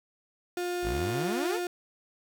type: tone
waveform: 35% pulse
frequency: 354.4 Hz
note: F4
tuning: 25 cents sharp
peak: -28 dBFS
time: 0.57-1.67 s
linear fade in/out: 2 ms
type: exponential sweep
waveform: sawtooth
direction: up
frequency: 46.25 to 508 Hz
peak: -27 dBFS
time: 0.82-1.6 s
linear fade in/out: 50 ms
effects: none